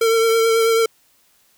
square tone with vibrato, 453 Hz, A#4, 50 cents flat, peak -14 dBFS, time 0.01-0.86 s, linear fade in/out 5 ms, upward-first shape triangle, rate 9.2 Hz, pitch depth 26 cents each way, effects white hiss -58 dBFS RMS until 1.57 s

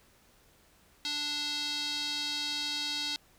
square tone with band-pass filter, 293.7 Hz, D4, in tune, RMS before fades -34 dBFS, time 1.05-3.16 s, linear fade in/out 0 ms, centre 4200 Hz, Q 3.9, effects pink hiss -63 dBFS RMS until 3.38 s

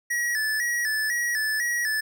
square tone with vibrato, 1824 Hz, A#6, 38 cents flat, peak -24 dBFS, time 0.1-2.01 s, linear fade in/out 10 ms, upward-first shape square, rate 2 Hz, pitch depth 80 cents each way, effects none

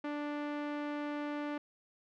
sawtooth tone with low-pass filter, 293.7 Hz, D4, in tune, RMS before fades -38 dBFS, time 0.04-1.58 s, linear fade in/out 5 ms, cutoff 2200 Hz, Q 0.87, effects none

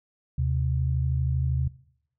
sine tone pair together, 77.3 / 130 Hz, D#2 / C3, -11 / -11 cents, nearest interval major sixth, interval 900 cents, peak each -25 dBFS, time 0.38-1.68 s, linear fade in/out 5 ms, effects noise-tail reverb RT60 0.7 s tail -20 dB re dry

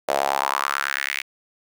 sawtooth tone with high-pass filter sweep, 69.1 Hz, C#2, 5 cents flat, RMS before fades -24 dBFS, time 0.08-1.22 s, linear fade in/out 10 ms, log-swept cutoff 600 to 2300 Hz, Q 3.8, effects none

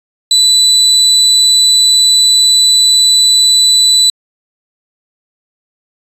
35% pulse tone, 3979 Hz, B7, 12 cents sharp, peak -3 dBFS, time 0.31-4.1 s, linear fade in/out 2 ms, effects resampled to 32000 Hz

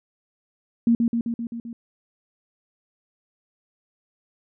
sine tone with echo, 233.1 Hz, A#3, in tune, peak -14 dBFS, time 0.87-0.95 s, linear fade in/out 2 ms, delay 130 ms, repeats 6, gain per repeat -3 dB, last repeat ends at 1.73 s, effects none

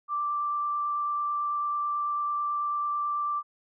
sine tone with vibrato, 1174.7 Hz, D6, in tune, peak -26 dBFS, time 0.08-3.43 s, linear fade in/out 50 ms, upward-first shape triangle, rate 9.1 Hz, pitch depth 8 cents each way, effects none

